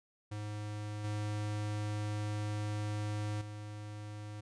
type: tone with level steps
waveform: square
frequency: 105.1 Hz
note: G#2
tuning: 21 cents sharp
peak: -39 / -35 / -43 dBFS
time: 0.31-4.41 s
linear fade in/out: 10 ms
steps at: 1.04 / 3.41 s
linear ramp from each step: 5 ms
effects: resampled to 22050 Hz